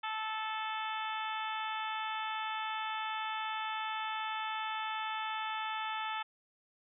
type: harmonic tone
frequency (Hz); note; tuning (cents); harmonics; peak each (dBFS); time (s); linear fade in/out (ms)
437.3; A4; -11; 2 / 3 / 4 / 5 / 6 / 7 / 8; -38 / -40 / -44 / -47 / -45 / -47 / -47; 0.03-6.23; 10
effects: none